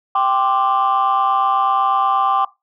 sine chord, G suspended fourth, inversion none, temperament equal, 784 / 1046.5 / 1174.7 Hz, G5 / C6 / D6, 0 / 0 / 0 cents, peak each -16 / -19 / -16 dBFS, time 0.15-2.45 s, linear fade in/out 5 ms, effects noise-tail reverb RT60 0.2 s tail -17 dB re dry + tanh soft clip ceiling -8 dBFS

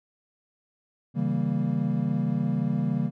triangle chord, C# diminished seventh, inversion none, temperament equal with one note detuned, 138.59 / 162.17 / 196 / 233.1 Hz, C#3 / E3 / G3 / Bb3, 0 / -28 / 0 / 0 cents, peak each -27 dBFS, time 1.14-3.11 s, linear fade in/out 50 ms, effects none

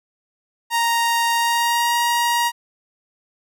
sawtooth tone with pitch glide, 932.3 to 947 Hz, A#5 to A#5, 0 to +27 cents, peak -13 dBFS, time 0.7-2.52 s, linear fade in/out 50 ms, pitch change +27 cents, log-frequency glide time 1.34-1.97 s, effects none

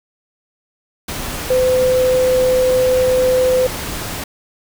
sine tone in noise, 510 Hz, C5, 44 cents flat, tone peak -11 dBFS, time 1.5-3.67 s, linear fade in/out 5 ms, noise pink, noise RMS -25 dBFS, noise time 1.08-4.24 s, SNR +11 dB, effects none

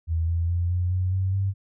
sine tone with pitch steps, 81.9 / 84.3 / 86.77 / 89.31 / 91.93 / 94.62 / 97.4 Hz, E2 / E2 / F2 / F2 / F#2 / F#2 / G2, -11 / +39 / -11 / +39 / -11 / +39 / -11 cents, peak -21 dBFS, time 0.07-1.54 s, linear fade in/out 50 ms, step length 210 ms, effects none

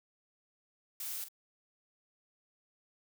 blue noise with echo, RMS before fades -40 dBFS, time 1-1.24 s, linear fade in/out 2 ms, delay 45 ms, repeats 1, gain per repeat -10 dB, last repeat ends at 1.285 s, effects none

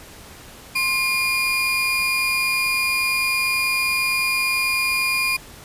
35% pulse tone pair together, 1054 / 2423 Hz, C6 / D#7, +12 / -47 cents, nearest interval octave + major second, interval 1441 cents, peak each -27 / -17 dBFS, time 0.75-5.37 s, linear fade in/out 10 ms, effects pink hiss -42 dBFS RMS until 5.64 s + resampled to 32000 Hz

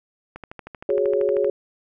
click train, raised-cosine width 0.5 ms, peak -21 dBFS, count 15, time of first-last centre 0.36-1.445 s, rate 12.9 Hz
sine chord, F# suspended second, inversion none, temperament just, 370 / 416.2 / 555 Hz, F#4 / G#4 / C#5, 0 / +4 / +2 cents, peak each -24 / -21 / -22 dBFS, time 0.89-1.5 s, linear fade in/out 2 ms
effects none

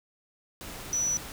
sine tone in noise, 5920 Hz, F#8, in tune, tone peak -25 dBFS, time 0.93-1.17 s, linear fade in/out 0 ms, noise pink, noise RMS -41 dBFS, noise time 0.61-1.32 s, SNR +13 dB, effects none

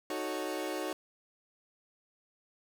30% pulse chord, D# half-diminished seventh, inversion none, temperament equal, 311.1 / 370 / 440 / 554.4 Hz, D#4 / F#4 / A4 / C#5, 0 / 0 / 0 / 0 cents, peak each -36 / -36 / -40 / -37 dBFS, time 0.1-0.93 s, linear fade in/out 2 ms, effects none

